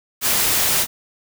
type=noise; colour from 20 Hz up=white; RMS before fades=-18 dBFS; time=0.21-0.87 s; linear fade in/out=50 ms; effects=none